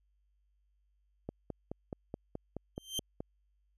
click train, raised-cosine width 2 ms, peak -25 dBFS, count 10, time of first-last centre 1.29-3.205 s, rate 4.7 Hz
sawtooth tone with exponential growth, 3136 Hz, G7, in tune, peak -28 dBFS, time 2.76-2.99 s, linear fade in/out 2 ms, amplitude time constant 50 ms
effects added 50 Hz sine -70 dBFS peak until 3.77 s + resampled to 32000 Hz

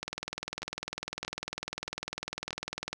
two click trains, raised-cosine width 0.2 ms, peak -17 / -23 dBFS, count 59 / 4, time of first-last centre 0.03-2.93 / 0.62-2.507 s, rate 20 / 1.59 Hz, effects none

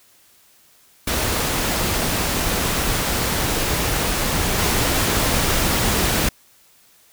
pink noise with level steps, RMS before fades -21 / -19 dBFS, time 1.07-6.29 s, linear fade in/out 5 ms, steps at 4.58 s, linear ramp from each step 2 ms, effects white hiss -54 dBFS RMS until 7.12 s

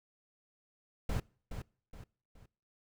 brown noise with echo, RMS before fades -33 dBFS, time 1.09-1.2 s, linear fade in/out 5 ms, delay 420 ms, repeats 3, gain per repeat -8 dB, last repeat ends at 2.46 s, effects noise-tail reverb RT60 0.5 s tail -25 dB re dry

